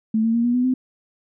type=tone with pitch steps; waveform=sine; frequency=220 / 226.8 / 233.9 / 241.2 / 248.7 / 256.4 Hz; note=A3 / A#3 / A#3 / B3 / B3 / C4; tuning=0 / -47 / +6 / -41 / +12 / -35 cents; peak=-16 dBFS; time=0.14-0.74 s; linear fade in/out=5 ms; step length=100 ms; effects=none